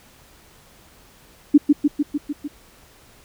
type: tone with echo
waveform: sine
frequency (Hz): 291.3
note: D4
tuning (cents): -14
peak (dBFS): -6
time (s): 1.54-1.58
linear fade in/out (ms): 10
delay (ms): 150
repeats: 6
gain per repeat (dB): -3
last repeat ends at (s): 2.48
effects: pink hiss -51 dBFS RMS until 3.24 s